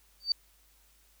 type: tone with exponential growth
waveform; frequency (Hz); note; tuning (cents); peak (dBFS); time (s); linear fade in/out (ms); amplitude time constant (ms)
sine; 4606; D8; -34; -20; 0.2-0.32; 2; 24
effects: added 50 Hz sine -65 dBFS peak until 1.2 s + white hiss -65 dBFS RMS until 1.2 s